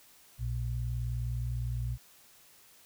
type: tone pair together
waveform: sine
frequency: 59.65 / 119.3 Hz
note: A#1 / A#2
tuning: +41 / +41 cents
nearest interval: octave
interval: 1200 cents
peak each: -34 / -33 dBFS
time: 0.38-1.98 s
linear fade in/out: 50 ms
effects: white hiss -59 dBFS RMS until 2.85 s